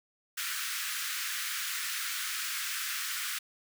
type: high-pass noise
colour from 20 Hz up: pink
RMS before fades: -35 dBFS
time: 0.37-3.39 s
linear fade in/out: 10 ms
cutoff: 1300 Hz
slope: 48 dB/octave
effects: none